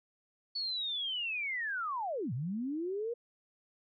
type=linear two-way sweep; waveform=sine; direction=down then up; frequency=4467 to 110.7 to 484 Hz; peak=-33 dBFS; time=0.55-3.14 s; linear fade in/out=10 ms; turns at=2.33 s; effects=none